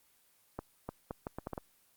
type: accelerating click train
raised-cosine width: 1 ms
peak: -23 dBFS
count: 8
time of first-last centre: 0.59-1.578 s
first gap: 300 ms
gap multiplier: 0.73
effects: white hiss -68 dBFS RMS until 1.96 s + Opus 24 kbps